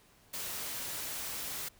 white noise, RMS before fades -39 dBFS, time 0.33-1.69 s, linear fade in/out 10 ms, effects pink hiss -63 dBFS RMS until 1.79 s

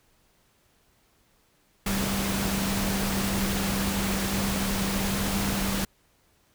sine tone in noise, 196 Hz, G3, in tune, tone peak -28 dBFS, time 1.86-5.85 s, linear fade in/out 5 ms, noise pink, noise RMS -29 dBFS, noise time 1.86-5.85 s, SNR -2 dB, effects pink hiss -65 dBFS RMS until 6.54 s

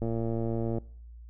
click train, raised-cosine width 2 ms, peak -19 dBFS, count 88, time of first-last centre 0.02-0.783 s, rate 114 Hz, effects noise-tail reverb RT60 0.6 s tail -23 dB re dry + added 58 Hz sine -44 dBFS peak until 1.29 s

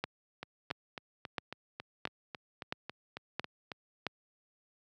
two click trains, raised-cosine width 0.3 ms, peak -17 / -24 dBFS, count 7 / 13, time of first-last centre 0.04-4.067 / 0.43-3.718 s, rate 1.49 / 3.65 Hz, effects high-pass 100 Hz 12 dB/octave

